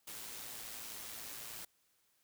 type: noise with amplitude modulation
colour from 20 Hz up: white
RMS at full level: -45 dBFS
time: 0.07-1.65 s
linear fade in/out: 5 ms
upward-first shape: sine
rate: 112 Hz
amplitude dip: 40%
effects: white hiss -75 dBFS RMS until 2.23 s